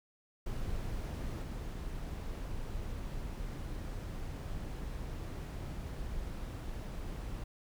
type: noise with level steps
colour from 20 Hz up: brown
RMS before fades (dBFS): -38 / -40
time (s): 0.46-7.44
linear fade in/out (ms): 5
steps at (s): 1.42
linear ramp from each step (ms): 5
effects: none